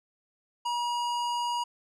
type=tone with low-pass filter; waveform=square; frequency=958 Hz; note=A#5; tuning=47 cents sharp; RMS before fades=-30 dBFS; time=0.65-1.64 s; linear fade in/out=10 ms; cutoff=7100 Hz; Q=0.78; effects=none